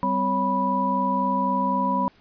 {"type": "tone cluster", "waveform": "sine", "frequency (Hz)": [193.6, 257.5, 555, 983], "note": ["G3", "C4", "C#5", "B5"], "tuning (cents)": [-21, -28, 2, -8], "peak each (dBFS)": [-27, -28, -31, -22], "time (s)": [0.03, 2.08], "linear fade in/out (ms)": 0, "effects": ["pink hiss -57 dBFS RMS until 2.2 s", "resampled to 11025 Hz"]}